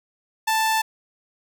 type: tone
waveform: sawtooth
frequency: 882 Hz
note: A5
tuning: 4 cents sharp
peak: -15 dBFS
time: 0.47-0.82 s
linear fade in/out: 10 ms
effects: none